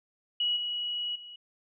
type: tone with level steps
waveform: sine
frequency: 2918 Hz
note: F#7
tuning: 25 cents flat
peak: -25 / -30 / -43 dBFS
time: 0.4-1.36 s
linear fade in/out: 5 ms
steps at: 0.56 / 1.15 s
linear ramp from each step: 10 ms
effects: none